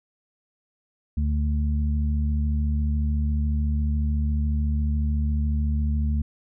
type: harmonic tone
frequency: 74 Hz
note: D2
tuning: 14 cents sharp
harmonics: 1 / 2 / 3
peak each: -21 / -33 / -30 dBFS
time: 1.17-6.22 s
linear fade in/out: 5 ms
effects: none